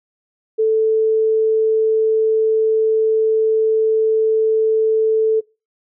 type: tone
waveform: sine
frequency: 440 Hz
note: A4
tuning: in tune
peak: -12 dBFS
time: 0.58-5.41 s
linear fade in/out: 20 ms
effects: noise-tail reverb RT60 0.3 s tail -24 dB re dry